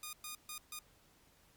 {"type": "tone bursts at uneven times", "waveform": "5% pulse", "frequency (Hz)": 1225, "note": "D#6", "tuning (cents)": -27, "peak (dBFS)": -31, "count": 4, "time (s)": [[0.03, 0.13], [0.24, 0.35], [0.49, 0.58], [0.72, 0.79]], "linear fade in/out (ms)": 2, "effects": ["pink hiss -67 dBFS RMS until 1.56 s", "MP3 96 kbps"]}